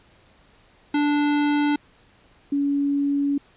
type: tone pair in turn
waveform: square / sine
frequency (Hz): 292.7 / 282.9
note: D4 / C#4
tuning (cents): -6 / +35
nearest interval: minor second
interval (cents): 59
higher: first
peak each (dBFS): -19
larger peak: neither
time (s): 0.94-1.76 / 2.52-3.38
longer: second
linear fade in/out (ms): 5
effects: pink hiss -56 dBFS RMS until 3.56 s + resampled to 8000 Hz